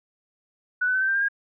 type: tone with pitch steps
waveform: sine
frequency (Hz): 1480 / 1503.3 / 1526.9 / 1550.9 / 1575.3 / 1600 / 1625.2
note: F#6 / F#6 / G6 / G6 / G6 / G6 / G#6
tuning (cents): 0 / +27 / -46 / -19 / +8 / +35 / -38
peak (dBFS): -20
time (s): 0.81-1.286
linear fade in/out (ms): 10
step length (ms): 68
effects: none